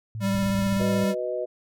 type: tone with pitch glide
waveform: sine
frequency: 110 to 108.42 Hz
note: A2 to A2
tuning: 0 to -25 cents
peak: -30 dBFS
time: 0.15-1.04 s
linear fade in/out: 0 ms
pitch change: -25 cents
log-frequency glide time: 0.56-0.82 s
type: tone with vibrato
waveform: square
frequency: 196 Hz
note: G3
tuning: in tune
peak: -23 dBFS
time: 0.2-1.15 s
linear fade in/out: 50 ms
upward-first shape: triangle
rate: 16 Hz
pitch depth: 22 cents each way
type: clicks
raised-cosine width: 5 ms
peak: -23 dBFS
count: 12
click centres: 0.351 / 0.383 / 0.43 / 0.463 / 0.501 / 0.551 / 0.59 / 0.623 / 0.665 / 0.726 / 0.767 / 0.816 s
type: chord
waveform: sine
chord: B major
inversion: second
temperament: equal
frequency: 370 / 493.9 / 622.3 Hz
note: F#4 / B4 / D#5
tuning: 0 / 0 / 0 cents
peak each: -32 / -30 / -29 dBFS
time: 0.79-1.46 s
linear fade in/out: 20 ms
effects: none